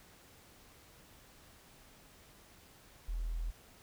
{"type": "tone", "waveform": "sine", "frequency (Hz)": 41.2, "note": "E1", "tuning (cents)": 0, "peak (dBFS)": -34, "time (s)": [3.08, 3.51], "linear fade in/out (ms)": 10, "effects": ["pink hiss -60 dBFS RMS until 3.82 s"]}